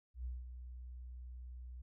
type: tone with ADSR envelope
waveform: sine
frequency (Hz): 61.74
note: B1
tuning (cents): 0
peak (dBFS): -38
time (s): 0.14-1.82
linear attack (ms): 110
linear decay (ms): 190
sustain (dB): -8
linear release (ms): 9
effects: none